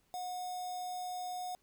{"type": "tone with notch filter", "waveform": "square", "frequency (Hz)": 727, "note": "F#5", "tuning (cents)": -31, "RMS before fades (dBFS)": -40, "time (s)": [0.14, 1.55], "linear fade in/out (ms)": 0, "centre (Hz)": 2300, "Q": 0.99, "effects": ["pink hiss -73 dBFS RMS until 1.62 s"]}